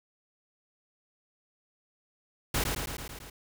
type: noise with echo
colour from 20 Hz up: pink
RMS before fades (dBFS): -28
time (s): 2.54-2.64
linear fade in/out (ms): 5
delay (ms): 110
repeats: 6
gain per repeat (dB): -3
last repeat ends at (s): 3.3
effects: none